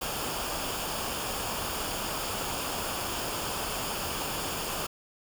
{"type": "noise with comb filter", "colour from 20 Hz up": "pink", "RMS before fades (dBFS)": -33, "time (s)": [0.01, 4.87], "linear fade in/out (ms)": 10, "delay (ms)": 0.5, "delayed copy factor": -0.55, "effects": []}